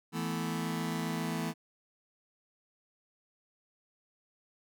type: chord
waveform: sawtooth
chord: E suspended fourth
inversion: none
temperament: just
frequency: 164.81 / 219.8 / 247.2 Hz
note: E3 / A3 / B3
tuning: 0 / -2 / +2 cents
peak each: -31 / -33 / -34 dBFS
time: 0.12-1.54 s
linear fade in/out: 50 ms
effects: none